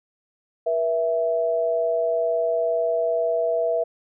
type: tone pair together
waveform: sine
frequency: 481.4 / 659.3 Hz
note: B4 / E5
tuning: -44 / 0 cents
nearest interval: perfect fourth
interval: 544 cents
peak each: -24 / -21 dBFS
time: 0.66-3.84 s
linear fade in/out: 10 ms
effects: none